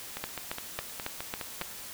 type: two click trains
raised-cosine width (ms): 0.3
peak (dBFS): -16 / -19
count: 6 / 8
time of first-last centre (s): 0.24-1.614 / 0.17-1.619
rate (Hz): 3.64 / 4.83
effects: white hiss -43 dBFS RMS until 1.93 s